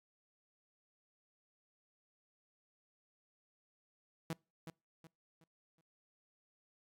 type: tone with echo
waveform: sawtooth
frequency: 163 Hz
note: E3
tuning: 19 cents flat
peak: -33 dBFS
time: 4.3-4.33 s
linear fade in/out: 2 ms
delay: 370 ms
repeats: 4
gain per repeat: -9 dB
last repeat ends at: 5.81 s
effects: noise-tail reverb RT60 0.3 s tail -26 dB re dry + AAC 64 kbps